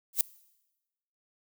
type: noise with exponential growth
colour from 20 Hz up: violet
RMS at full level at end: -18 dBFS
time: 0.13-0.21 s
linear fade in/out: 2 ms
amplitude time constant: 16 ms
effects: noise-tail reverb RT60 1.0 s tail -21 dB re dry